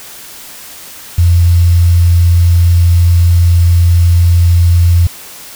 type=tone with quantisation; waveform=sine; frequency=86.3 Hz; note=F2; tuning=20 cents flat; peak=-4 dBFS; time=1.18-5.07 s; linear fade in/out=5 ms; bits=5; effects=white hiss -31 dBFS RMS until 5.55 s